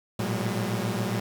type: tone cluster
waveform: sawtooth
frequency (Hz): 111 / 118.3 / 183.4 / 201.6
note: A2 / A#2 / F#3 / G3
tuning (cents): +16 / +26 / -15 / +49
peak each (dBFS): -28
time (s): 0.19-1.2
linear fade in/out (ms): 5
effects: 8-bit